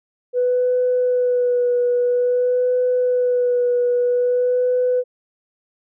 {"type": "tone with vibrato", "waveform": "sine", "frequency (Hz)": 493.9, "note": "B4", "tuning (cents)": 0, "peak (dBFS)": -14, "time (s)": [0.33, 5.04], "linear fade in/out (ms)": 50, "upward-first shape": "sine", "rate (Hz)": 0.5, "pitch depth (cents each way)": 21, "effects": ["tanh soft clip ceiling -10 dBFS"]}